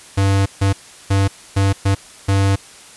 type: tone bursts at uneven times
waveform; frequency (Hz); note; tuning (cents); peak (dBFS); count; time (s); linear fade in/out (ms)
square; 98; G2; 0; -13; 6; 0.17-0.46 / 0.61-0.73 / 1.1-1.28 / 1.56-1.73 / 1.85-1.95 / 2.28-2.56; 10
effects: white hiss -41 dBFS RMS until 2.96 s + resampled to 24000 Hz